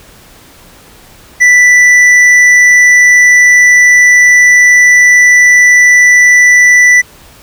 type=tone with hard clipping; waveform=sine; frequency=1975.5 Hz; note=B6; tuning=in tune; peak=-3 dBFS; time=1.4-7.02 s; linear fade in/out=20 ms; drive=6 dB; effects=pink hiss -38 dBFS RMS until 7.42 s